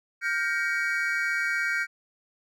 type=chord; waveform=triangle; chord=G half-diminished seventh; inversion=third; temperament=just; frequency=1411.2 / 1568 / 1881.6 / 2258 Hz; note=F6 / G6 / Bb6 / Db7; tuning=+18 / 0 / +16 / +31 cents; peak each=-29 / -27 / -30 / -29 dBFS; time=0.21-1.87 s; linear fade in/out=50 ms; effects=none